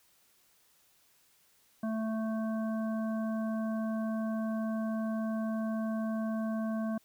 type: harmonic tone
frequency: 220.9 Hz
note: A3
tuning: 7 cents sharp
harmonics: 1 / 3 / 5 / 7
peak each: -31 / -39 / -46 / -49 dBFS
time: 1.83-6.98 s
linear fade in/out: 5 ms
effects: white hiss -67 dBFS RMS until 7.04 s